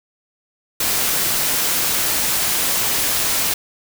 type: noise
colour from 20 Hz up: white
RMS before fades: -19 dBFS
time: 0.8-3.54 s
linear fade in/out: 5 ms
effects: none